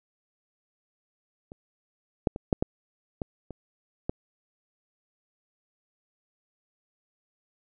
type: clicks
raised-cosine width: 2 ms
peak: -29 / -8 / -21 / -8 / -11 / -17 / -25 / -14 dBFS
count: 8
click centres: 1.519 / 2.272 / 2.361 / 2.528 / 2.625 / 3.218 / 3.507 / 4.095 s
effects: none